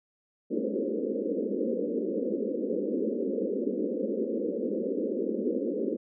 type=band-pass noise; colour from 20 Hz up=white; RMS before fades=-30 dBFS; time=0.5-5.97 s; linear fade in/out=20 ms; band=200 to 530 Hz; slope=96 dB/octave; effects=none